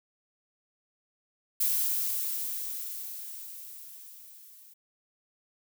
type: noise with level ramp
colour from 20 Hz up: violet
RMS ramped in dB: -26 to -54 dBFS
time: 1.6-4.74 s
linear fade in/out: 10 ms
effects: none